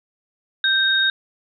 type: tone pair together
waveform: sine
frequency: 1568 / 3729 Hz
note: G6 / A#7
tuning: 0 / 0 cents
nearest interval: octave + minor third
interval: 1500 cents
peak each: -18 dBFS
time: 0.64-1.1 s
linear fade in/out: 2 ms
effects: none